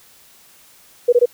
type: tone bursts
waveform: sine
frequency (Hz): 484.8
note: B4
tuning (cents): -32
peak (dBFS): -8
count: 3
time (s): 1.08-1.258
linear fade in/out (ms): 10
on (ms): 46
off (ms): 20
effects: white hiss -49 dBFS RMS until 1.33 s